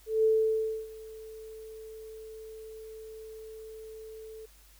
sine tone with ADSR envelope, 440 Hz, A4, in tune, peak -20 dBFS, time 0.06-4.46 s, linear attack 180 ms, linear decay 630 ms, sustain -22 dB, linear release 9 ms, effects added 50 Hz sine -57 dBFS peak until 4.79 s + white hiss -60 dBFS RMS until 4.79 s

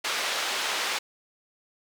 white band-pass noise, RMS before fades -29 dBFS, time 0.04-0.99 s, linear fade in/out 10 ms, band 510 to 4100 Hz, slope 12 dB/octave, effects none

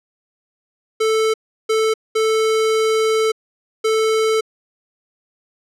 square tone bursts at uneven times, 440 Hz, A4, in tune, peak -15 dBFS, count 4, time 1-1.34 / 1.69-1.94 / 2.15-3.32 / 3.84-4.41 s, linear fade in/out 10 ms, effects low-pass 9000 Hz 12 dB/octave

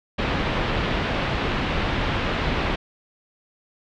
pink low-pass noise, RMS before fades -24 dBFS, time 0.18-2.76 s, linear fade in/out 10 ms, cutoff 3500 Hz, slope 24 dB/octave, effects none

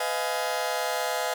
sawtooth chord, F half-diminished seventh, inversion second, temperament just, 502.9 / 628.6 / 698.5 / 838.1 Hz, Cb5 / Eb5 / F5 / Ab5, +31 / +18 / 0 / +16 cents, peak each -28 dBFS, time 0-1.34 s, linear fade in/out 5 ms, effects none

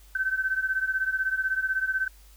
sine beating tone pair, 1532 / 1548 Hz, G6 / G6, -40 / -22 cents, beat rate 16 Hz, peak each -26 / -29 dBFS, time 0.15-2.08 s, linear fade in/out 5 ms, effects added 50 Hz sine -50 dBFS peak until 2.36 s + white hiss -58 dBFS RMS until 2.36 s

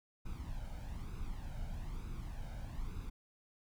brown noise with flanger, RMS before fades -42 dBFS, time 0.25-3.1 s, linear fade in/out 10 ms, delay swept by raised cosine 0.79 to 1.35 ms, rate 1.1 Hz, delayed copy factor +0.65, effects none

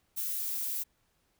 violet noise, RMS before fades -34 dBFS, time 0.16-0.84 s, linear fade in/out 20 ms, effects pink hiss -73 dBFS RMS until 1.39 s

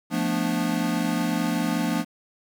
square chord, B half-diminished seventh, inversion second, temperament equal with one note detuned, 174.61 / 220 / 245.2 / 293.7 Hz, F3 / A3 / B3 / D4, 0 / 0 / -12 / 0 cents, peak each -29 dBFS, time 0.1-2.05 s, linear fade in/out 50 ms, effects 9-bit

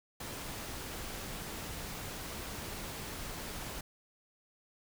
pink noise, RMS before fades -42 dBFS, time 0.2-3.81 s, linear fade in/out 5 ms, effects none

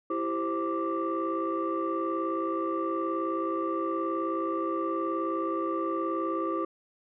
sine tone cluster, 331.8 / 390.8 / 526 / 1173 Hz, E4 / G4 / C5 / D6, +11 / -5 / +9 / -2 cents, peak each -30 / -34 / -34 / -31 dBFS, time 0.1-6.65 s, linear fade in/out 5 ms, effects tanh soft clip ceiling -21 dBFS

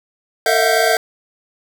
square tone cluster, 451.6 / 640 / 669 / 724 / 1561 Hz, A4 / D#5 / E5 / F#5 / G6, +45 / +49 / +25 / -38 / -8 cents, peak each -20 dBFS, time 0.46-0.97 s, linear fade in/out 2 ms, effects none

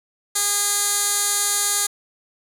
15% pulse tone with band-pass filter, 408.5 Hz, G#4, 29 cents flat, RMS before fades -21 dBFS, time 0.35-1.87 s, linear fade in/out 10 ms, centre 8800 Hz, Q 2, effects none

